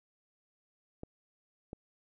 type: clicks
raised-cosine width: 2 ms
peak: -28 dBFS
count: 2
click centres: 1.034 / 1.731 s
effects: none